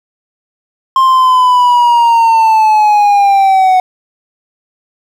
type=linear sweep; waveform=triangle; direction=down; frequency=1060 to 738 Hz; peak=-3 dBFS; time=0.96-3.8 s; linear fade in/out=2 ms; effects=7-bit